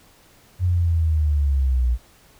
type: linear sweep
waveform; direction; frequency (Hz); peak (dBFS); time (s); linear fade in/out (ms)
sine; down; 91.5 to 58.27; -16; 0.59-1.98; 50
effects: pink hiss -53 dBFS RMS until 2.39 s